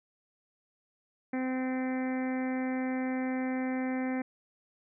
harmonic tone, 258 Hz, C4, 24 cents flat, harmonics 1 / 2 / 3 / 4 / 5 / 6 / 7 / 8 / 9, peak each -30 / -39 / -41 / -50 / -52 / -48 / -46 / -45 / -50 dBFS, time 1.33-4.22 s, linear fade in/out 5 ms, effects none

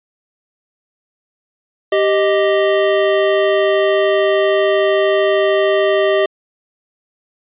square tone pair together, 392 / 622.3 Hz, G4 / D#5, 0 / 0 cents, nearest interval minor sixth, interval 800 cents, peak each -15 dBFS, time 1.92-6.26 s, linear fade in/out 5 ms, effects resampled to 8000 Hz

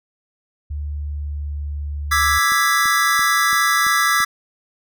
sine tone with pitch glide, 73.42 to 72.83 Hz, D2 to D2, 0 to -14 cents, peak -23 dBFS, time 0.7-2.39 s, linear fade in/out 10 ms, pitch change -14 cents, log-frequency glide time 0.81-1.56 s
square chord, E dominant seventh, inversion third, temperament equal, 1174.7 / 1318.5 / 1661.2 / 1975.5 Hz, D6 / E6 / G#6 / B6, 0 / 0 / 0 / 0 cents, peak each -21 dBFS, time 2.11-4.25 s, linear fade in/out 10 ms
click train, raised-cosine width 3 ms, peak -25 dBFS, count 6, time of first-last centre 2.52-4.204 s, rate 2.97 Hz
effects none

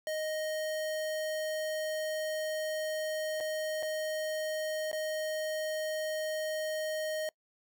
square tone with dropouts, 622.3 Hz, D#5, in tune, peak -33 dBFS, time 0.07-7.29 s, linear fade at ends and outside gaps 1 ms, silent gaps 3.403-3.407 / 3.826-3.83 / 4.915-4.929 s, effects noise-tail reverb RT60 0.1 s tail -25 dB re dry

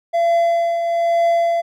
triangle tone with tremolo, 679 Hz, F5, 49 cents flat, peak -10 dBFS, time 0.13-1.62 s, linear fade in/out 20 ms, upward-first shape triangle, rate 1.1 Hz, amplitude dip 50%, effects none

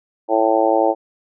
harmonic tone, 111 Hz, A2, 16 cents sharp, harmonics 3 / 4 / 5 / 6 / 7 / 8, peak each -20 / -22 / -18 / -21 / -19 / -23 dBFS, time 0.28-0.95 s, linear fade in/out 50 ms, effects none

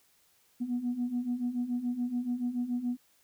sine beating tone pair, 239.9 / 246.9 Hz, A#3 / B3, +50 / 0 cents, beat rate 7 Hz, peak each -34 / -30 dBFS, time 0.6-2.97 s, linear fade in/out 20 ms, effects tanh soft clip ceiling -24 dBFS + white hiss -67 dBFS RMS until 3.23 s

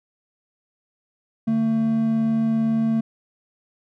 triangle tone pair together, 146.83 / 224.4 Hz, D3 / A3, 0 / +34 cents, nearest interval perfect fifth, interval 734 cents, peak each -28 / -16 dBFS, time 1.47-3.01 s, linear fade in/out 10 ms, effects none

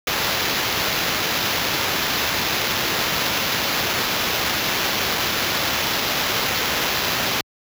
violet noise with sample-and-hold, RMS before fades -22 dBFS, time 0.07-7.41 s, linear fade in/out 2 ms, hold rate 8820 Hz, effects high-pass 60 Hz 12 dB/octave

